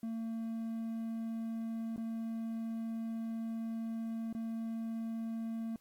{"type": "tone with dropouts", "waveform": "triangle", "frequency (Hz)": 226.3, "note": "A3", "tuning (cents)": 49, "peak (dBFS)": -34, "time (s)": [0.03, 5.76], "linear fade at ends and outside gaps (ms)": 2, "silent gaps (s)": [[1.962, 1.978], [4.328, 4.349]], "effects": ["white hiss -72 dBFS RMS until 5.8 s", "AAC 64 kbps"]}